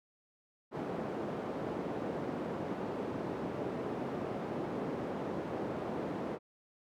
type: band-pass noise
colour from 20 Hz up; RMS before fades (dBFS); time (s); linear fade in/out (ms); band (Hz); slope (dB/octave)
white; -38; 0.71-6.39; 50; 170 to 480; 12
effects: none